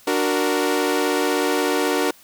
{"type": "chord", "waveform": "sawtooth", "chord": "D augmented", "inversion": "none", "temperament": "equal", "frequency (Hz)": [293.7, 370, 466.2], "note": ["D4", "F#4", "A#4"], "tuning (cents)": [0, 0, 0], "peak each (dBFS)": -19, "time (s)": [0.07, 2.11], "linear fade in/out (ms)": 5, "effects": ["white hiss -50 dBFS RMS until 2.23 s"]}